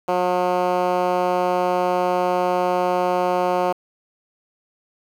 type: tone with band-pass filter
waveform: 10% pulse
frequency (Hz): 180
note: F#3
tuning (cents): -47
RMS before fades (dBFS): -20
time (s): 0.08-3.73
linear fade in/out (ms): 10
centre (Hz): 660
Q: 0.99
effects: 7-bit